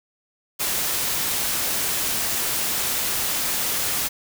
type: noise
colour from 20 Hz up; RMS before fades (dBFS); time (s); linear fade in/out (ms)
white; -24; 0.59-4.09; 20
effects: none